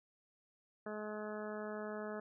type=harmonic tone; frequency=212.1 Hz; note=G#3; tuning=37 cents sharp; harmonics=1 / 2 / 3 / 4 / 5 / 6 / 7 / 8; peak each=-46 / -45 / -46 / -54 / -55 / -52 / -54 / -54 dBFS; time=0.86-2.2 s; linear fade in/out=5 ms; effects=none